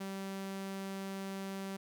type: tone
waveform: sawtooth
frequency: 194.1 Hz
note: G3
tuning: 17 cents flat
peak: -35 dBFS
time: 0-1.77 s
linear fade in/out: 10 ms
effects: none